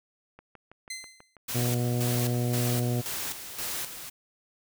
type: click train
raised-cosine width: 0.5 ms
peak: -33 dBFS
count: 13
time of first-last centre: 0.39-2.344 s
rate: 6.14 Hz
type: tone with exponential decay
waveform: 15% pulse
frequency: 2062 Hz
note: C7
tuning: 26 cents flat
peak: -26 dBFS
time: 0.9-1.36 s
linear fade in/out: 5 ms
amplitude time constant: 98 ms
type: noise with tremolo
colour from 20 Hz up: white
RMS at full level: -33 dBFS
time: 1.48-4.1 s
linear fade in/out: 10 ms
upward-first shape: square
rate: 1.9 Hz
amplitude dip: 60%
type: harmonic tone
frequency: 121.5 Hz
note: B2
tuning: 28 cents flat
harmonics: 1 / 2 / 3 / 4 / 5 / 6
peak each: -26 / -32 / -36 / -38 / -40 / -42 dBFS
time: 1.54-3.02 s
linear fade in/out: 20 ms
effects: none